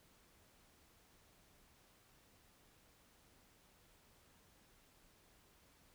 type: silence
effects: pink hiss -69 dBFS RMS until 5.94 s